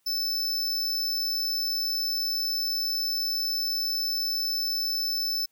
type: tone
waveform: square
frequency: 5274 Hz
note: E8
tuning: in tune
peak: -26 dBFS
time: 0.06-5.46 s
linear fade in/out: 10 ms
effects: white hiss -71 dBFS RMS until 5.51 s + high-pass 60 Hz 12 dB/octave